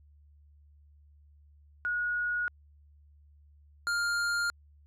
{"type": "tone pair in turn", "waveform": ["sine", "square"], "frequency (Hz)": [1450, 1404.7], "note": ["F#6", "F6"], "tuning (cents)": [-35, 10], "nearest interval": "minor second", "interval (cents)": 55, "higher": "first", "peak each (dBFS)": -28, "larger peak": "neither", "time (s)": [[1.85, 2.48], [3.87, 4.5]], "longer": "neither", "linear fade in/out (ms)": 0, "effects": ["added 73 Hz sine -56 dBFS peak until 4.86 s", "low-pass 9000 Hz 12 dB/octave"]}